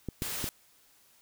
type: clicks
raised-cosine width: 3 ms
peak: -21 dBFS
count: 3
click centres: 0.087 / 0.221 / 0.442 s
type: noise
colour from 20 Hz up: white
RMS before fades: -36 dBFS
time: 0.22-0.49 s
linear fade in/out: 0 ms
effects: white hiss -63 dBFS RMS until 1.21 s